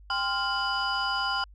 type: tone cluster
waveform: sine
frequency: 793 / 1040 / 1400 / 2981 / 4908 Hz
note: G5 / C6 / F6 / F#7 / D#8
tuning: +20 / -11 / +4 / +12 / -25 cents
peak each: -32 / -31 / -29 / -33 / -33 dBFS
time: 0.1-1.44 s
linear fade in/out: 2 ms
effects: tanh soft clip ceiling -18 dBFS + added 50 Hz sine -48 dBFS peak until 1.54 s